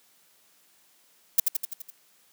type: noise with echo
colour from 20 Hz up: violet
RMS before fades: -17 dBFS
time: 1.38-1.4 s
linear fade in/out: 5 ms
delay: 84 ms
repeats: 6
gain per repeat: -4 dB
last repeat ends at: 1.904 s
effects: white hiss -62 dBFS RMS until 2.32 s + high-pass 150 Hz 12 dB/octave

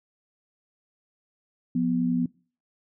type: tone pair together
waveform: sine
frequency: 176.45 / 247.3 Hz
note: F3 / B3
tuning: +18 / +3 cents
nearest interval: tritone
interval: 585 cents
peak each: -26 / -23 dBFS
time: 1.75-2.26 s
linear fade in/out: 5 ms
effects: noise-tail reverb RT60 0.4 s tail -23 dB re dry

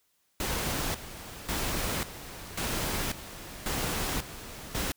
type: noise with tremolo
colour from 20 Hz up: pink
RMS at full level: -31 dBFS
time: 0.4-4.92 s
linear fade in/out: 2 ms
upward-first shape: square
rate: 0.92 Hz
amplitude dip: 75%
effects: white hiss -72 dBFS RMS until 4.96 s

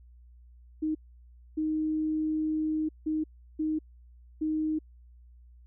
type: tone bursts at uneven times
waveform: sine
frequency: 311.1 Hz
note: D#4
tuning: in tune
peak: -26 dBFS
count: 5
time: 0.82-0.95 / 1.57-2.89 / 3.06-3.24 / 3.59-3.79 / 4.41-4.79 s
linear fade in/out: 10 ms
effects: added 60 Hz sine -51 dBFS peak until 5.66 s

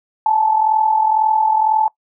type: tone with amplitude modulation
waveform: sine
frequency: 871 Hz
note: A5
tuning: 18 cents flat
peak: -9 dBFS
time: 0.26-1.88 s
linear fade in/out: 2 ms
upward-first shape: sine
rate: 42 Hz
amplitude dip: 65%
effects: noise-tail reverb RT60 0.1 s tail -21 dB re dry

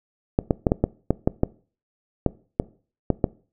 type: clicks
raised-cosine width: 2 ms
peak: -4 dBFS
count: 12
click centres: 0.389 / 0.508 / 0.668 / 0.719 / 0.84 / 1.106 / 1.275 / 1.434 / 2.263 / 2.599 / 3.103 / 3.242 s
effects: noise-tail reverb RT60 0.4 s tail -21 dB re dry

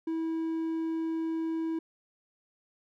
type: tone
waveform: triangle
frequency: 324.9 Hz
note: E4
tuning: 25 cents flat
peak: -27 dBFS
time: 0.07-1.79 s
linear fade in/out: 5 ms
effects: none

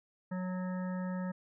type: harmonic tone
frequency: 183.6 Hz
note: F#3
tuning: 13 cents flat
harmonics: 1 / 3 / 5 / 7 / 9 / 10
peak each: -34 / -44 / -48 / -51 / -53 / -54 dBFS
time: 0.31-1.32 s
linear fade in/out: 10 ms
effects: none

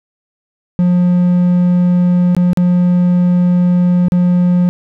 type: tone with dropouts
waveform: triangle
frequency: 177.9 Hz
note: F3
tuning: 32 cents sharp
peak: -6 dBFS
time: 0.79-4.69 s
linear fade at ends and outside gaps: 0 ms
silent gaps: 2.349-2.366 / 2.532-2.573 / 4.084-4.121 s
effects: none

